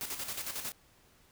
white noise with tremolo, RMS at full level -37 dBFS, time 0.01-0.72 s, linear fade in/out 0 ms, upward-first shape square, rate 11 Hz, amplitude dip 55%, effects pink hiss -64 dBFS RMS until 1.31 s

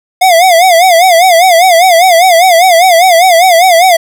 square tone with vibrato, 706 Hz, F5, 19 cents sharp, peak -3 dBFS, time 0.21-3.97 s, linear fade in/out 10 ms, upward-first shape sine, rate 5 Hz, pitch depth 130 cents each way, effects none

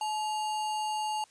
sine tone with sample-and-hold, 858 Hz, A5, 44 cents flat, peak -29 dBFS, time 0.01-1.24 s, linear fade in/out 2 ms, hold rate 3675 Hz, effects white hiss -61 dBFS RMS until 1.3 s + resampled to 22050 Hz

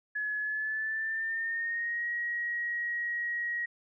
sine tone with pitch glide, 1700 to 1897.2 Hz, G#6 to A#6, +40 to +30 cents, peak -30 dBFS, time 0.15-3.66 s, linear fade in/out 10 ms, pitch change +190 cents, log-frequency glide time 0.39-2.08 s, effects none

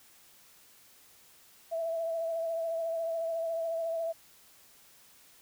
sine tone with vibrato, 660 Hz, E5, 2 cents sharp, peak -30 dBFS, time 1.71-4.13 s, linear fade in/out 20 ms, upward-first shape triangle, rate 14 Hz, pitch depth 33 cents each way, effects white hiss -59 dBFS RMS until 5.41 s

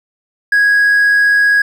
triangle tone with amplitude modulation, 1656 Hz, G#6, 5 cents flat, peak -4 dBFS, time 0.52-1.62 s, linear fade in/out 5 ms, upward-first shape sine, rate 95.3 Hz, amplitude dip 25%, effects tanh soft clip ceiling -2 dBFS

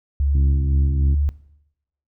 sine tone with pitch glide, 70.1 to 72.15 Hz, C#2 to D2, +20 to -30 cents, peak -16 dBFS, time 0.2-1.29 s, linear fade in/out 0 ms, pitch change +50 cents, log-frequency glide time 0.31-0.78 s
harmonic tone, 68.6 Hz, C#2, 17 cents flat, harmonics 1 / 2 / 3 / 4 / 5, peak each -27 / -24 / -38 / -35 / -40 dBFS, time 0.34-1.15 s, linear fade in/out 10 ms
effects noise-tail reverb RT60 0.8 s tail -19 dB re dry

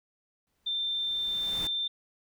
pink noise with exponential growth, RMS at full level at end -39 dBFS, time 0.47-1.67 s, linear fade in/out 0 ms, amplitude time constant 260 ms
sine tone, 3575 Hz, A7, 27 cents sharp, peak -28 dBFS, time 0.66-1.88 s, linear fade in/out 10 ms
effects none

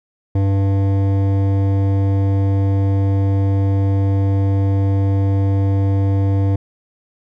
sine tone with hard clipping, 98 Hz, G2, in tune, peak -15 dBFS, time 0.35-6.56 s, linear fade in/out 5 ms, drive 13 dB, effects none

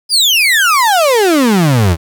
35% pulse exponential sweep, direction down, 5060 to 77.78 Hz, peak -6 dBFS, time 0.09-1.97 s, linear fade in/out 50 ms, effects 8-bit

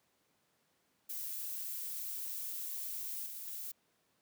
violet noise with level steps, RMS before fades -41 / -45 / -43 dBFS, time 1.09-3.72 s, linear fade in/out 10 ms, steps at 3.26 / 3.47 s, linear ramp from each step 2 ms, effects pink hiss -75 dBFS RMS until 4.21 s + high-pass 150 Hz 12 dB/octave

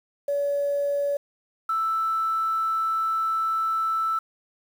sine tone pair in turn, 569 / 1320.9 Hz, C#5 / E6, +45 / +3 cents, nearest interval octave + minor third, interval 1458 cents, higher second, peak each -21 dBFS, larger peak neither, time 0.28-1.17 / 1.69-4.19 s, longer second, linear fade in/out 5 ms, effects tanh soft clip ceiling -17 dBFS + 8-bit

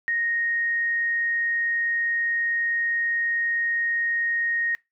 sine tone, 1864.7 Hz, A#6, in tune, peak -22 dBFS, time 0.08-4.75 s, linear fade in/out 0 ms, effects noise-tail reverb RT60 0.2 s tail -22 dB re dry

